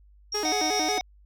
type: tone with tremolo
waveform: sine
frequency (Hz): 5588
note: F8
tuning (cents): 0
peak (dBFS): -27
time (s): 0.32-0.92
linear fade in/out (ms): 5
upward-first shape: sine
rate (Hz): 7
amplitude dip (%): 55
type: tone with vibrato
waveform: sawtooth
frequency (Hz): 360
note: F#4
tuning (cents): -47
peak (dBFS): -24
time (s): 0.34-0.99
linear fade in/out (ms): 10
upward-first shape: square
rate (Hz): 5.5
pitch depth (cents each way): 260
type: harmonic tone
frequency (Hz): 740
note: F#5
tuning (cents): 0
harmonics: 1 / 3 / 5 / 7 / 8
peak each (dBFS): -28 / -33 / -35 / -36 / -37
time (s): 0.45-1.01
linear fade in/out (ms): 0
effects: added 50 Hz sine -52 dBFS peak until 1.25 s